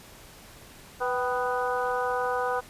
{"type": "harmonic tone with a mistuned harmonic", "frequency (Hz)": 247.9, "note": "B3", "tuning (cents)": 7, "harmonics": [2, 3, 4, 5, 6], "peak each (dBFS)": [-29, -31, -32, -33, -34], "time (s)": [1, 2.61], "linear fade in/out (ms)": 20, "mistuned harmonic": 3, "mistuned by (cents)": 52, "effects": ["pink hiss -49 dBFS RMS until 2.69 s", "resampled to 32000 Hz"]}